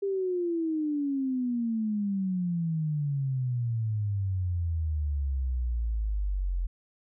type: exponential sweep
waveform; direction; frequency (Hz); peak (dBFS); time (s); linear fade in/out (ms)
sine; down; 400.8 to 43; -26; 0.02-6.67; 10
effects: none